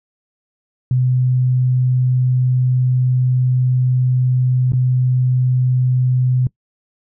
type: tone with dropouts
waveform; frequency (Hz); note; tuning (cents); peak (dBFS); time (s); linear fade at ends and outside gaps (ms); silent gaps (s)
sine; 126.9; B2; +47; -12; 0.91-6.47; 2; 4.721-4.733
effects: noise-tail reverb RT60 0.1 s tail -22 dB re dry